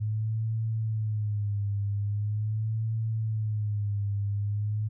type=tone with vibrato; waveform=sine; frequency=106.2 Hz; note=G#2; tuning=39 cents sharp; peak=-26 dBFS; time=0-4.89 s; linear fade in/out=20 ms; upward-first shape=sine; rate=0.42 Hz; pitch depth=86 cents each way; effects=none